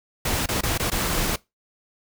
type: noise with dropouts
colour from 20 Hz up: pink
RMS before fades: -24 dBFS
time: 0.25-1.36 s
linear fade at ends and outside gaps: 5 ms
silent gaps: 0.46-0.487 / 0.61-0.633 / 0.778-0.796 / 0.902-0.916 s
effects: noise-tail reverb RT60 0.2 s tail -21 dB re dry